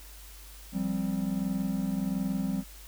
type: chord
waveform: triangle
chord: F suspended second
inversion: none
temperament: equal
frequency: 174.61 / 196 / 261.6 Hz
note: F3 / G3 / C4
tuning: 0 / 0 / 0 cents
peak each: -32 / -28 / -32 dBFS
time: 0.72-2.64 s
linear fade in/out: 50 ms
effects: added 50 Hz sine -47 dBFS peak until 2.87 s + white hiss -51 dBFS RMS until 2.87 s